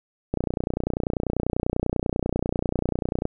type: click train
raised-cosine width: 2 ms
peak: -10 dBFS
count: 89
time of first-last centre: 0.34-3.254 s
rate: 30.2 Hz
effects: none